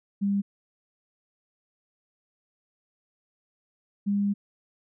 sine tone pair in turn, 200 / 201.9 Hz, G3 / G#3, +35 / -49 cents, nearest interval unison, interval 16 cents, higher second, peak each -22 dBFS, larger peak neither, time 0.21-0.42 / 4.06-4.34 s, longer second, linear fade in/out 20 ms, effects none

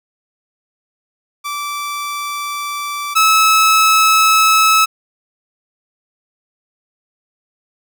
sawtooth tone pair in turn, 1164 / 1298.3 Hz, D6 / E6, -16 / -27 cents, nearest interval major second, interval 189 cents, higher second, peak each -17 / -5 dBFS, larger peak second, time 1.44-3.15 / 3.15-4.86 s, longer neither, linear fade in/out 20 ms, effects none

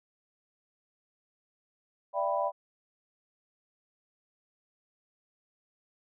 sine chord, E minor seventh, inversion third, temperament equal with one note detuned, 587.3 / 669.6 / 784 / 987.8 Hz, D5 / E5 / G5 / B5, 0 / +27 / 0 / 0 cents, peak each -31 / -33 / -34 / -32 dBFS, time 2.13-2.52 s, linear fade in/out 50 ms, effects none

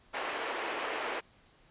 pink band-pass noise, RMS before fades -36 dBFS, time 0.13-1.21 s, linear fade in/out 20 ms, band 390 to 2900 Hz, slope 24 dB/octave, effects pink hiss -63 dBFS RMS until 1.7 s + resampled to 8000 Hz

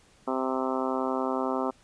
harmonic tone, 130.81 Hz, C3, in tune, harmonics 2 / 3 / 4 / 5 / 6 / 7 / 8 / 9 / 10, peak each -31 / -33 / -34 / -35 / -36 / -36 / -37 / -38 / -38 dBFS, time 0.27-1.71 s, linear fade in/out 10 ms, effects pink hiss -60 dBFS RMS until 1.83 s + resampled to 22050 Hz

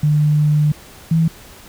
sine tone pair in turn, 150 / 162.95 Hz, D3 / E3, +37 / -20 cents, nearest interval minor second, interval 143 cents, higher second, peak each -11 dBFS, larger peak neither, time 0.03-0.72 / 1.11-1.28 s, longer first, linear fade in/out 5 ms, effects pink hiss -41 dBFS RMS until 1.68 s

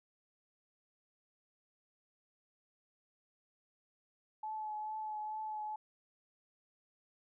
sine tone with vibrato, 859 Hz, A5, 42 cents flat, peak -38 dBFS, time 4.43-5.76 s, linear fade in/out 5 ms, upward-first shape triangle, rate 2.3 Hz, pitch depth 22 cents each way, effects none

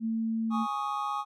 sine tone, 224.6 Hz, A3, 36 cents sharp, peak -27 dBFS, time 0-0.67 s, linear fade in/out 50 ms
triangle chord, Ab suspended fourth, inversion none, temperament equal, 830.6 / 1108.7 / 1244.5 Hz, Ab5 / Db6 / Eb6, 0 / 0 / 0 cents, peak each -32 dBFS, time 0.5-1.25 s, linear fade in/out 50 ms
effects none

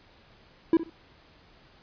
triangle tone with echo, 329.6 Hz, E4, in tune, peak -14 dBFS, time 0.73-0.77 s, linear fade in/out 2 ms, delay 64 ms, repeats 2, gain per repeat -14 dB, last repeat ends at 0.898 s, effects pink hiss -57 dBFS RMS until 1.82 s + resampled to 11025 Hz

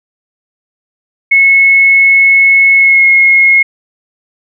sine tone with pitch glide, 2190 to 2161 Hz, C#7 to C#7, -22 to -45 cents, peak -3 dBFS, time 1.31-3.63 s, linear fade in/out 10 ms, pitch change -23 cents, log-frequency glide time 2.75-3.06 s, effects none

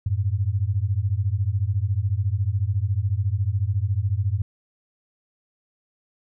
sine beating tone pair, 92.5 / 106.5 Hz, F#2 / G#2, 0 / +44 cents, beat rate 14 Hz, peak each -23 dBFS, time 0.06-4.42 s, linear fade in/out 5 ms, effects none

